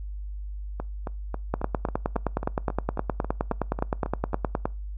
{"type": "two click trains", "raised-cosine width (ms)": 1, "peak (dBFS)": [-17, -10], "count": [14, 31], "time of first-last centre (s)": [[0.8, 4.333], [1.54, 4.655]], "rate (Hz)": [3.68, 9.63], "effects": ["noise-tail reverb RT60 0.3 s tail -24 dB re dry", "added 50 Hz sine -32 dBFS peak until 4.97 s"]}